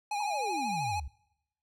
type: tone with vibrato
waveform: square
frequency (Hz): 826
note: G#5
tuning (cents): -10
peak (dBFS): -31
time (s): 0.11-1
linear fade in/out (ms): 5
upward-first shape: triangle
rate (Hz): 13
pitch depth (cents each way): 57
type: exponential sweep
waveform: sine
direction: down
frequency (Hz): 983 to 62.5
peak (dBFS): -36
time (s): 0.2-1.08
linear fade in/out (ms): 5
effects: noise-tail reverb RT60 0.9 s tail -26 dB re dry + low-pass 9000 Hz 12 dB/octave